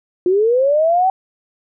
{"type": "linear sweep", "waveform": "sine", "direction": "up", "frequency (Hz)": [349.2, 772], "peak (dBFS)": -11, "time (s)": [0.26, 1.1], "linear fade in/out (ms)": 2, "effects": []}